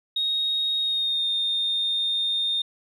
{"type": "tone with pitch glide", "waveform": "sine", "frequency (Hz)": [3745, 3653], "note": ["A#7", "A#7"], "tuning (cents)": [7, -36], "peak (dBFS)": -21, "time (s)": [0.16, 2.62], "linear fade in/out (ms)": 5, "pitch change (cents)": -43, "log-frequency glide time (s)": [0.79, 1.27], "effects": ["tanh soft clip ceiling -17 dBFS"]}